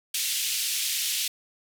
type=band-pass noise; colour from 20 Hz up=pink; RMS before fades=-28 dBFS; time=0.14-1.28 s; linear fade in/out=5 ms; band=2700 to 15000 Hz; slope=24 dB/octave; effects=none